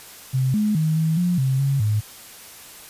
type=tone with pitch steps; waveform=sine; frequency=130.9 / 211.7 / 157.2 / 159.9 / 177.1 / 132.7 / 137.9 / 106.3 Hz; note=C3 / G#3 / D#3 / D#3 / F3 / C3 / C#3 / G#2; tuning=+1 / +33 / +18 / +48 / +24 / +25 / -9 / +41 cents; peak=-17 dBFS; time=0.33-2.01 s; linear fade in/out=20 ms; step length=210 ms; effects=white hiss -42 dBFS RMS until 2.89 s + resampled to 32000 Hz